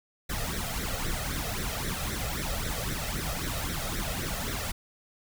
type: noise with flanger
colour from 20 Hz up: pink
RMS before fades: -32 dBFS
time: 0.29-4.72 s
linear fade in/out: 10 ms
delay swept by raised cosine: 0.51 to 1.61 ms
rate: 3.8 Hz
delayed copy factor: +0.75
effects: none